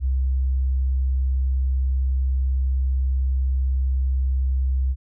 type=tone; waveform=sine; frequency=65.41 Hz; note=C2; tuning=in tune; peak=-18 dBFS; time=0-4.96 s; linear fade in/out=50 ms; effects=none